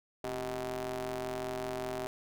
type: ring-modulated tone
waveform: sawtooth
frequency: 121.6 Hz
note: B2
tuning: 26 cents flat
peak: -28 dBFS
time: 0.24-2.07 s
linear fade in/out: 0 ms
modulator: 509 Hz
effects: none